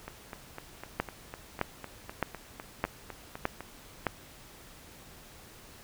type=two click trains; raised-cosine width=0.5 ms; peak=-24 / -12 dBFS; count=15 / 6; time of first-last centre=0.08-3.606 / 1-4.067 s; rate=3.97 / 1.63 Hz; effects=pink hiss -52 dBFS RMS until 5.83 s